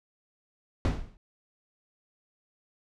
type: noise with exponential decay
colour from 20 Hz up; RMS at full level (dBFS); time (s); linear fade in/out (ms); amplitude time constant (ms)
brown; -19; 0.85-1.17; 1; 69
effects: low-pass 6000 Hz 12 dB/octave